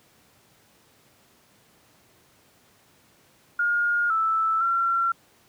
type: tone with pitch steps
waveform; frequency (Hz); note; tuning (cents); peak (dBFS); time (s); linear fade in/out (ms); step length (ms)
sine; 1422 / 1318 / 1363; F6 / E6 / F6; +31 / -1 / -43; -20; 3.59-5.12; 5; 510
effects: pink hiss -59 dBFS RMS until 5.48 s + high-pass 100 Hz 12 dB/octave